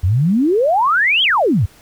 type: exponential two-way sweep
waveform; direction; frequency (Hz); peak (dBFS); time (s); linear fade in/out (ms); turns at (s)
sine; up then down; 82.1 to 3349 to 82.1; -11; 0.03-1.66; 10; 1.23
effects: pink hiss -47 dBFS RMS until 1.81 s